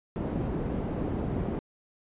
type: low-pass noise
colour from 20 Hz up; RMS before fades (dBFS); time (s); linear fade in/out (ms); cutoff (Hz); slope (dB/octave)
white; -31; 0.16-1.59; 0; 320; 12
effects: resampled to 8000 Hz